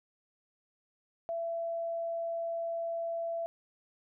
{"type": "tone", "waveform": "sine", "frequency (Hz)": 670, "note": "E5", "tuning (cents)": 28, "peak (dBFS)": -32, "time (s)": [1.29, 3.46], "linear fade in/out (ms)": 0, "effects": []}